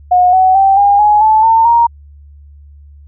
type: tone with pitch steps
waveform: sine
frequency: 723 / 750.2 / 778.5 / 807.8 / 838.2 / 869.8 / 902.5 / 936.5 Hz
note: F#5 / F#5 / G5 / G#5 / G#5 / A5 / A5 / A#5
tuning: -40 / +24 / -12 / -48 / +16 / -20 / +44 / +8 cents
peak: -5 dBFS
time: 0.11-1.87 s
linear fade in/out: 10 ms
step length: 220 ms
effects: added 72 Hz sine -35 dBFS peak until 3.07 s